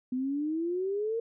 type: exponential sweep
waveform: sine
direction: up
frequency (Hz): 249.1 to 466.2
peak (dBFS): -28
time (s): 0.12-1.2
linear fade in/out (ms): 5
effects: none